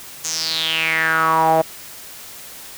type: tone with band-pass filter sweep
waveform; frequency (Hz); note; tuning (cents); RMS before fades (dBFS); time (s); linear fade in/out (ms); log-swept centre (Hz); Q
sawtooth; 161; E3; -41; -18; 0.24-1.62; 10; 6800 to 660; 6.1
effects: white hiss -37 dBFS RMS until 2.77 s